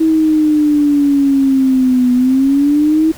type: linear two-way sweep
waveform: sine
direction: down then up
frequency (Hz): 321.9 to 246.9 to 321.9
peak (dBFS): -8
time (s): 0-3.12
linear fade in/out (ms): 10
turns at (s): 2.13
effects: pink hiss -36 dBFS RMS until 3.17 s